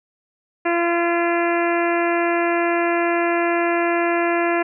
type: harmonic tone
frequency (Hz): 342.2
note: F4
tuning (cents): -35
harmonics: 1 / 2 / 3 / 4 / 5 / 6 / 7 / 8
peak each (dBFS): -20 / -22 / -27 / -29 / -27 / -30 / -30 / -34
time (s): 0.65-4.63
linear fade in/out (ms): 10
effects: none